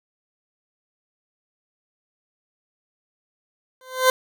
20% pulse tone with exponential growth, 515 Hz, C5, 28 cents flat, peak -6 dBFS, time 3.81-4.1 s, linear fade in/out 1 ms, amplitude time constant 63 ms, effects none

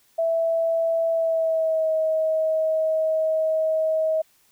sine tone with pitch glide, 659.3 to 634.6 Hz, E5 to D#5, 0 to +34 cents, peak -19 dBFS, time 0.18-4.22 s, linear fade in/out 10 ms, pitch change -66 cents, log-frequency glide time 1.11-1.92 s, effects white hiss -61 dBFS RMS until 4.51 s

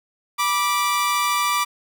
sawtooth tone pair together, 976.7 / 1174.7 Hz, B5 / D6, -20 / 0 cents, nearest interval minor third, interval 320 cents, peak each -21 / -16 dBFS, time 0.38-1.65 s, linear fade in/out 20 ms, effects none

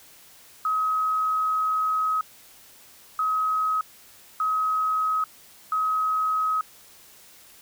sine tone bursts at uneven times, 1271 Hz, D#6, 36 cents sharp, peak -21 dBFS, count 4, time 0.65-2.21 / 3.19-3.81 / 4.4-5.24 / 5.72-6.61 s, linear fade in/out 2 ms, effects white hiss -51 dBFS RMS until 7.61 s

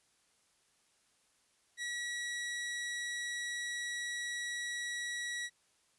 sawtooth tone, 1926 Hz, B6, 44 cents flat, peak -33 dBFS, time 1.77-5.5 s, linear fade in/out 50 ms, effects white hiss -72 dBFS RMS until 5.98 s + resampled to 24000 Hz

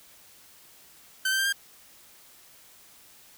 sawtooth tone with pitch steps, 1538 / 1559.5 / 1581.2 / 1603.3 Hz, G6 / G6 / G6 / G6, -33 / -9 / +15 / +39 cents, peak -20 dBFS, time 1.25-1.526 s, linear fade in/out 5 ms, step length 69 ms, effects white hiss -54 dBFS RMS until 3.37 s

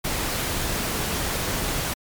pink noise, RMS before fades -26 dBFS, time 0.04-1.94 s, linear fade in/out 10 ms, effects MP3 96 kbps

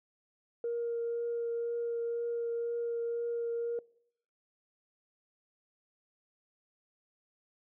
sine tone with vibrato, 468.9 Hz, A#4, 10 cents sharp, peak -30 dBFS, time 0.64-3.79 s, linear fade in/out 2 ms, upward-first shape triangle, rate 2 Hz, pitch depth 10 cents each way, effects noise-tail reverb RT60 0.7 s tail -24 dB re dry + tanh soft clip ceiling -27 dBFS

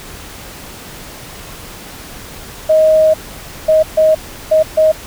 sine tone bursts at uneven times, 628 Hz, D#5, 16 cents sharp, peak -6 dBFS, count 5, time 2.69-3.14 / 3.68-3.83 / 3.97-4.15 / 4.51-4.63 / 4.77-4.92 s, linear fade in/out 10 ms, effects pink hiss -32 dBFS RMS until 5.06 s

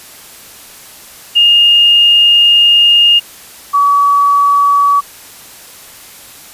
sine tone pair in turn, 2835 / 1138.8 Hz, F7 / C#6, +25 / +46 cents, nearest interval octave + major third, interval 1579 cents, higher first, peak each -4 / -6 dBFS, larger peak first, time 1.35-3.2 / 3.73-5.01 s, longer first, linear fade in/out 20 ms, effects white hiss -35 dBFS RMS until 6.53 s + resampled to 32000 Hz

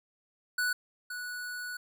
square tone pair in turn, 1480 / 1473.3 Hz, F#6 / F#6, 0 / -8 cents, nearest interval unison, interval 8 cents, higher first, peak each -28 / -37 dBFS, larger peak first, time 0.58-0.73 / 1.1-1.77 s, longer second, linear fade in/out 5 ms, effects none

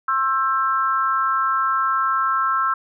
sine tone cluster, 1070 / 1330 / 1591 Hz, C6 / E6 / G6, +38 / +15 / +25 cents, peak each -22 / -19 / -28 dBFS, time 0.08-2.74 s, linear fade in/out 5 ms, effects none

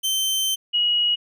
sawtooth / sine tone pair in turn, 3100 / 2902 Hz, G7 / F#7, -20 / -34 cents, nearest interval minor second, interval 114 cents, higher first, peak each -17 dBFS, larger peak neither, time 0.03-0.56 / 0.73-1.16 s, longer first, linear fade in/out 20 ms, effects none

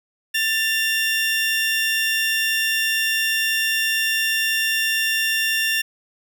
30% pulse tone pair together, 1774 / 2769 Hz, A6 / F7, +14 / -15 cents, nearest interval minor sixth, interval 771 cents, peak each -19 dBFS, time 0.34-5.82 s, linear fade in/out 10 ms, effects none

